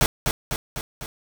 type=noise with echo; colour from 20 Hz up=pink; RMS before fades=-18 dBFS; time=0.01-0.06 s; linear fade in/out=0 ms; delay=250 ms; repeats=4; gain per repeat=-4 dB; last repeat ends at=1.06 s; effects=none